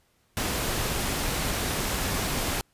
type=noise; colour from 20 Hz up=pink; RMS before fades=-28 dBFS; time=0.37-2.61 s; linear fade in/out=0 ms; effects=pink hiss -67 dBFS RMS until 2.73 s + resampled to 32000 Hz